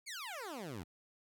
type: exponential sweep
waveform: 15% pulse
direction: down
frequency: 2349 to 76.6 Hz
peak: -36 dBFS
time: 0.06-0.84 s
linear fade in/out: 20 ms
effects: none